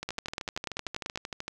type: two click trains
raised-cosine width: 0.2 ms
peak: -18 / -15 dBFS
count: 20 / 12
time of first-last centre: 0.03-1.48 / 0.09-1.158 s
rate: 13.1 / 10.3 Hz
effects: none